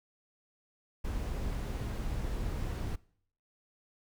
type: noise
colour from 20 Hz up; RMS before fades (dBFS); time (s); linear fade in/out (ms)
brown; -35; 1.04-2.96; 10
effects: noise-tail reverb RT60 0.6 s tail -22 dB re dry